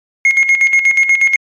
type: tone with tremolo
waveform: sine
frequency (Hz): 2155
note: C#7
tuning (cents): -49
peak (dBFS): -3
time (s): 0.25-1.36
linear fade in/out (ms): 2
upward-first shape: square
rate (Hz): 8.3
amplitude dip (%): 70
effects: tanh soft clip ceiling -5 dBFS + MP3 64 kbps